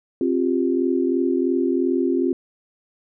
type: chord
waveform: sine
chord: C suspended fourth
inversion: none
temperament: equal with one note detuned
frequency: 265.7 / 349.2 / 392 Hz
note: C4 / F4 / G4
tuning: +27 / 0 / 0 cents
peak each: -21 / -21 / -25 dBFS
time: 0.21-2.33 s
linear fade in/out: 2 ms
effects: none